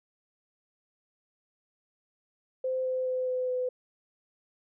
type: tone with pitch steps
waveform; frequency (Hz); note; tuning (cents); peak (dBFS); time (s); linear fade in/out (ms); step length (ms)
sine; 517 / 513.7 / 510.5 / 507.2 / 504; C5 / C5 / C5 / B4 / B4; -21 / -32 / -43 / +46 / +35; -27; 2.64-3.69; 5; 210
effects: none